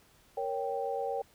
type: chord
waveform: sine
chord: G diminished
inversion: first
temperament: equal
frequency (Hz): 466.2 / 554.4 / 784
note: Bb4 / Db5 / G5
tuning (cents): 0 / 0 / 0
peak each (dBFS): -35 / -36 / -35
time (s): 0.37-1.22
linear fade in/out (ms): 5
effects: pink hiss -63 dBFS RMS until 1.34 s